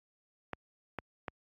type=clicks; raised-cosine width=0.5 ms; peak=-21 dBFS; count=3; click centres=0.533 / 0.987 / 1.282 s; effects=high-pass 60 Hz 12 dB/octave + AAC 48 kbps